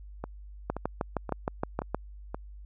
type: two click trains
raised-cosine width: 1 ms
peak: -20 / -14 dBFS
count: 5 / 9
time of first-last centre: 0.24-2.345 / 0.7-1.946 s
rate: 1.9 / 6.42 Hz
effects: added 50 Hz sine -43 dBFS peak until 2.65 s